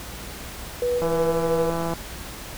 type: tone with tremolo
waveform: sine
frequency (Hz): 488.4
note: B4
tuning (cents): -19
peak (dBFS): -20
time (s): 0.82-1.7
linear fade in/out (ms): 2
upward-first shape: square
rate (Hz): 3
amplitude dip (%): 30
type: click train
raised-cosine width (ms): 1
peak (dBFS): -14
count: 154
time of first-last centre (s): 1.02-1.936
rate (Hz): 167
effects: added 60 Hz sine -42 dBFS peak until 2.57 s + pink hiss -37 dBFS RMS until 2.57 s